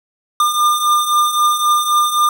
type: beating tone pair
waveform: square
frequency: 1200 / 1203.8 Hz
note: D6 / D6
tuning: +37 / +42 cents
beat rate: 3.8 Hz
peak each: -19 / -14 dBFS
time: 0.4-2.29 s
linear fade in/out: 2 ms
effects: none